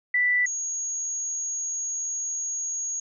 sine tone pair in turn, 1975.5 / 6627 Hz, B6 / G#8, 0 / -5 cents, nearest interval octave + major sixth, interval 2095 cents, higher second, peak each -19 / -27 dBFS, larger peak first, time 0.14-0.46 / 0.46-3 s, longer second, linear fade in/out 5 ms, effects none

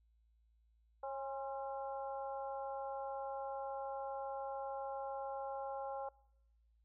harmonic tone with a mistuned harmonic, 272.7 Hz, C#4, 28 cents flat, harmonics 2 / 3 / 4 / 5, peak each -43 / -43 / -51 / -54 dBFS, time 1.03-6.09 s, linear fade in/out 5 ms, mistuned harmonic 4, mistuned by -56 cents, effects noise-tail reverb RT60 1.0 s tail -26 dB re dry + added 56 Hz sine -69 dBFS peak until 6.84 s

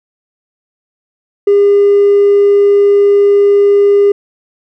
sine tone with hard clipping, 404.3 Hz, G#4, 46 cents flat, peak -5 dBFS, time 1.47-4.12 s, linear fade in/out 5 ms, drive 1 dB, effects none

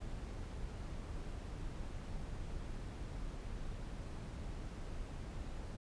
brown noise, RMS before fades -44 dBFS, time 0-5.77 s, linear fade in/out 20 ms, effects resampled to 22050 Hz

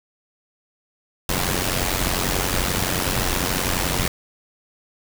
pink noise with amplitude modulation, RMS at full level -19 dBFS, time 1.29-4.08 s, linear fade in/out 2 ms, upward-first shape sine, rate 91.3 Hz, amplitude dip 75%, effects none

